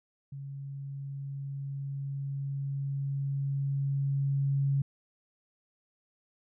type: tone with level ramp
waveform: sine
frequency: 138.59 Hz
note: C#3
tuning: in tune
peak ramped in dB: -38 to -24 dBFS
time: 0.32-4.82 s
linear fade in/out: 5 ms
effects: none